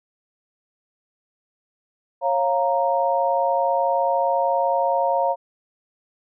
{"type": "chord", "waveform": "sine", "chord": "Bb minor", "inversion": "first", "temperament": "equal with one note detuned", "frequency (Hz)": [548, 698.5, 932.3], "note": ["Db5", "F5", "Bb5"], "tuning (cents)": [-20, 0, 0], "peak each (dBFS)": -22, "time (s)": [2.21, 5.36], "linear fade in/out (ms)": 50, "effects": []}